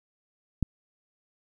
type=click; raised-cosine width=5 ms; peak=-12 dBFS; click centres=0.627 s; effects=9-bit